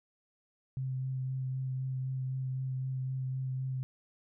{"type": "tone with vibrato", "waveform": "sine", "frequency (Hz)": 130.81, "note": "C3", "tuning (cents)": 0, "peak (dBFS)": -32, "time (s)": [0.77, 3.83], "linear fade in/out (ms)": 0, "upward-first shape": "sine", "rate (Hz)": 3.9, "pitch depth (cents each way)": 13, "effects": []}